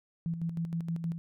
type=tone with tremolo; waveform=sine; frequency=166.8 Hz; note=E3; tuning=21 cents sharp; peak=-29 dBFS; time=0.26-1.18 s; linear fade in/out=0 ms; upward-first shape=square; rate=6.4 Hz; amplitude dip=55%; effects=none